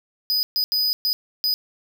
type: tone bursts at uneven times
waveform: square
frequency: 4978 Hz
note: D#8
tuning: in tune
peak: -19 dBFS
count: 5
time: 0.3-0.43 / 0.56-0.64 / 0.72-0.93 / 1.05-1.13 / 1.44-1.54 s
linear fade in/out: 0 ms
effects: 9-bit